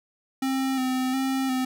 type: tone with vibrato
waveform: square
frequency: 261.6 Hz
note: C4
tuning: in tune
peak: -24 dBFS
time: 0.42-1.65 s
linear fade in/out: 5 ms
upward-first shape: square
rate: 1.4 Hz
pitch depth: 27 cents each way
effects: none